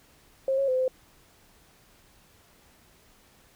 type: tone with pitch steps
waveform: sine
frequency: 534 / 548 / 513 / 516 Hz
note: C5 / C#5 / C5 / C5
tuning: +35 / -20 / -34 / -24 cents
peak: -22 dBFS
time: 0.48-0.88 s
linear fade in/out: 2 ms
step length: 100 ms
effects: pink hiss -59 dBFS RMS until 3.55 s